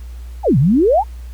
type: exponential two-way sweep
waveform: sine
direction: down then up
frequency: 932.3 to 120 to 932.3 Hz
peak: -9 dBFS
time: 0.43-1.04 s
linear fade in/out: 50 ms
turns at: 0.58 s
effects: added 60 Hz sine -28 dBFS peak until 1.33 s + pink hiss -49 dBFS RMS until 1.33 s